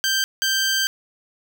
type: tone pair in turn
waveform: 15% pulse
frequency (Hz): 1568 / 1568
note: G6 / G6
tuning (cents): 0 / 0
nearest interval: unison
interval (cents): 0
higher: neither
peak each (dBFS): -12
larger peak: neither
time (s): 0.04-0.24 / 0.42-0.87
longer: second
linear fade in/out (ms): 0
effects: none